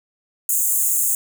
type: high-pass noise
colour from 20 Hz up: pink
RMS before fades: -19 dBFS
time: 0.49-1.15 s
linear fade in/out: 2 ms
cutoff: 6700 Hz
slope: 96 dB/octave
effects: none